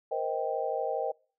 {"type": "chord", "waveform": "sine", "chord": "C minor seventh", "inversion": "third", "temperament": "just", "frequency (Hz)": [470.9, 523.3, 627.9, 784.9], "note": ["Bb4", "C5", "Eb5", "G5"], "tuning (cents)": [18, 0, 16, 2], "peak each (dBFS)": -34, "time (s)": [0.11, 1.12], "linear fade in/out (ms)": 10, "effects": ["noise-tail reverb RT60 0.4 s tail -26 dB re dry"]}